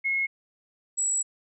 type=tone pair in turn; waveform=sine; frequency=2168 / 7784 Hz; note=C#7 / B8; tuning=-39 / -26 cents; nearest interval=octave + minor seventh; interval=2213 cents; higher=second; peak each=-23 dBFS; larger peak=neither; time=0.04-0.27 / 0.97-1.23 s; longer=second; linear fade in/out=20 ms; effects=none